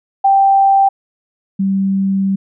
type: tone pair in turn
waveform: sine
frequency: 784 / 194.14 Hz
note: G5 / G3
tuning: 0 / -16 cents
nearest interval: 2 octaves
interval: 2416 cents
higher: first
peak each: -7 / -12 dBFS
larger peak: first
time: 0.24-0.89 / 1.59-2.36 s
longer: second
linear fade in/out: 10 ms
effects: none